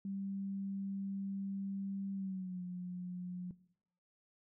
sine tone with pitch glide, 196 to 179.73 Hz, G3 to F3, 0 to +50 cents, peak -38 dBFS, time 0.05-3.51 s, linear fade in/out 2 ms, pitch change -150 cents, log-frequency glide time 2.13-2.62 s, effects noise-tail reverb RT60 0.7 s tail -19 dB re dry

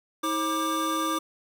square tone cluster, 320.2 / 537 / 1185 Hz, D#4 / C5 / D6, +50 / +45 / +15 cents, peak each -30 / -37 / -28 dBFS, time 0.23-1.19 s, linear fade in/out 10 ms, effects none

